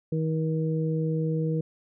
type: harmonic tone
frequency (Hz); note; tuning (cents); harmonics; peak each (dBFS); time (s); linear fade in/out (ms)
159.1; D#3; +39; 1 / 2 / 3; -25 / -33 / -31; 0.12-1.61; 5
effects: none